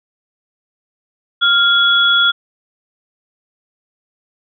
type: tone pair together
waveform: sine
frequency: 1396.9 / 3369 Hz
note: F6 / G#7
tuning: 0 / +24 cents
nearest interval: octave + minor third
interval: 1524 cents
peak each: -12 dBFS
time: 1.41-2.32 s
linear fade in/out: 20 ms
effects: none